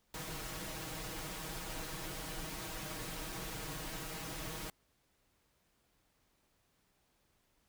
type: noise with comb filter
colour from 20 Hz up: pink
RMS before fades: -43 dBFS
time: 0.14-4.7 s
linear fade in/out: 2 ms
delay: 6.3 ms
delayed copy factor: +0.85
effects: pink hiss -75 dBFS RMS until 7.68 s